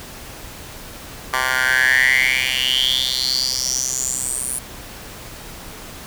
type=tone with high-pass filter sweep; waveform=10% pulse; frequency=129.2 Hz; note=C3; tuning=21 cents flat; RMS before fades=-19 dBFS; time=1.33-4.59 s; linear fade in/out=5 ms; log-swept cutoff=1200 to 10000 Hz; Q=8.1; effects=pink hiss -36 dBFS RMS until 6.06 s